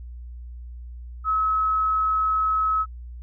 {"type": "tone", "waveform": "sine", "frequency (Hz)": 1287, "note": "E6", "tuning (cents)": -42, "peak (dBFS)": -19, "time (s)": [1.24, 2.86], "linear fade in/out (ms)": 50, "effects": ["added 60 Hz sine -35 dBFS peak until 3.22 s"]}